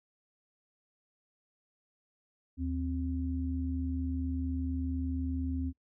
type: tone pair together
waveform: sine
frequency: 77.93 / 262.3 Hz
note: D#2 / C4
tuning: +3 / +4 cents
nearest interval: octave + major sixth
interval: 2101 cents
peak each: -33 / -34 dBFS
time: 2.57-5.73 s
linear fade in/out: 50 ms
effects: noise-tail reverb RT60 0.1 s tail -22 dB re dry